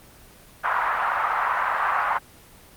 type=band-pass noise; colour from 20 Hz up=white; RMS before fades=-23 dBFS; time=0.63-2.19 s; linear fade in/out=20 ms; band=840 to 1400 Hz; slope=24 dB/octave; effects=pink hiss -49 dBFS RMS until 2.76 s + Opus 24 kbps